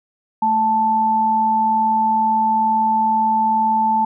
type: tone pair together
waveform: sine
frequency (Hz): 220 / 878.9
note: A3 / A5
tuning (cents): 0 / -2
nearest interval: 2 octaves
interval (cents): 2398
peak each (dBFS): -24 / -14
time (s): 0.42-4.05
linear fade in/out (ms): 5
effects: none